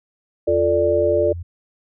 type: chord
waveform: sine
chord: D minor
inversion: first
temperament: equal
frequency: 349.2 / 440 / 587.3 Hz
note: F4 / A4 / D5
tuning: 0 / 0 / 0 cents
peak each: -21 / -20 / -17 dBFS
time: 0.47-1.33 s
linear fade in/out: 10 ms
type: tone with pitch glide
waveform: sine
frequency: 83.1 to 86.13 Hz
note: E2 to F2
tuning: +15 to -23 cents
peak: -27 dBFS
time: 0.48-1.43 s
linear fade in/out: 10 ms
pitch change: +62 cents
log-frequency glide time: 0.58-1.3 s
effects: none